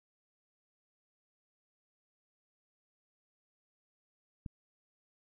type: click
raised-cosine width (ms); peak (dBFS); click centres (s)
5; -28; 4.462
effects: none